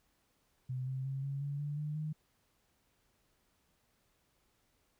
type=tone with pitch steps; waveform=sine; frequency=128.3 / 131.68 / 135.15 / 138.71 / 142.36 / 146.11 / 149.95 / 153.9 Hz; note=C3 / C3 / C#3 / C#3 / C#3 / D3 / D3 / D#3; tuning=-34 / +11 / -44 / +1 / +46 / -9 / +36 / -19 cents; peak=-35 dBFS; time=0.69-2.13 s; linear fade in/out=10 ms; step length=180 ms; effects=pink hiss -75 dBFS RMS until 4.99 s